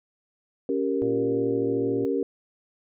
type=chord; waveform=sine; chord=G diminished; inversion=second; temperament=equal; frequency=277.2 / 392 / 466.2 Hz; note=Db4 / G4 / Bb4; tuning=0 / 0 / 0 cents; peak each=-27 dBFS; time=0.69-2.23 s; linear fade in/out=2 ms
type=harmonic tone; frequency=116.6 Hz; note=A#2; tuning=1 cent sharp; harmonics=1 / 2 / 3 / 4 / 5 / 6; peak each=-35 / -42 / -34 / -35 / -43 / -49 dBFS; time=1.02-2.05 s; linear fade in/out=0 ms
effects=none